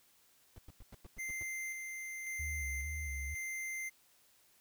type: noise bursts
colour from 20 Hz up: brown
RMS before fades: -50 dBFS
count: 8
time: 0.56-1.431 s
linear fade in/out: 2 ms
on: 24 ms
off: 97 ms
type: tone with tremolo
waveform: square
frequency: 2086 Hz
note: C7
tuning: 6 cents flat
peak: -39 dBFS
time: 1.18-3.9 s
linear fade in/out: 20 ms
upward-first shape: square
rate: 0.92 Hz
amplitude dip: 30%
type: tone with vibrato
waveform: sine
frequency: 73.42 Hz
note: D2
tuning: in tune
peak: -39 dBFS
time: 2.39-3.35 s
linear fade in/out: 10 ms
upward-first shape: square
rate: 2.2 Hz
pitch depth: 85 cents each way
effects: white hiss -68 dBFS RMS until 4.6 s

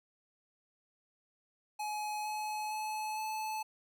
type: tone with pitch steps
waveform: square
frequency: 845 / 852.4 / 859.8 / 867.3 Hz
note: G#5 / G#5 / A5 / A5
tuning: +30 / +45 / -40 / -25 cents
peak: -36 dBFS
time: 1.79-3.63 s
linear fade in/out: 10 ms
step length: 460 ms
effects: none

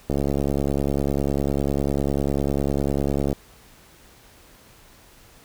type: click train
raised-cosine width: 2 ms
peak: -10 dBFS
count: 227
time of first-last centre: 0.1-3.329 s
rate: 70 Hz
effects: pink hiss -51 dBFS RMS until 5.44 s

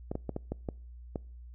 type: clicks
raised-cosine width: 2 ms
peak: -20 dBFS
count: 7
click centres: 0.115 / 0.154 / 0.293 / 0.364 / 0.52 / 0.688 / 1.158 s
effects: noise-tail reverb RT60 0.5 s tail -26 dB re dry + added 60 Hz sine -45 dBFS peak until 1.54 s

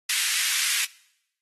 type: high-pass noise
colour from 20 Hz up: pink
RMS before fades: -25 dBFS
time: 0.09-0.85 s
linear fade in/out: 5 ms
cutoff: 1800 Hz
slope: 24 dB/octave
effects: noise-tail reverb RT60 0.8 s tail -22 dB re dry + AAC 32 kbps

